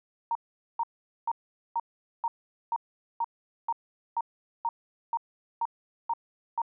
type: tone bursts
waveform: sine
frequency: 928 Hz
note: A#5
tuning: 8 cents flat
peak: -25 dBFS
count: 14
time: 0.31-6.618 s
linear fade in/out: 2 ms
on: 42 ms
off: 440 ms
effects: none